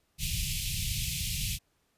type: band-stop noise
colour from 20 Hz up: pink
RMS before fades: -32 dBFS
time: 0.18-1.59 s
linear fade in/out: 50 ms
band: 170 to 2400 Hz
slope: 48 dB/octave
effects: pink hiss -73 dBFS RMS until 1.97 s + resampled to 32000 Hz